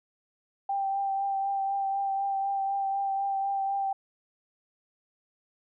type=tone with vibrato; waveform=sine; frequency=786 Hz; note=G5; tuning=4 cents sharp; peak=-26 dBFS; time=0.69-3.93 s; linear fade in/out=5 ms; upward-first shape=triangle; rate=4 Hz; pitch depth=21 cents each way; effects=none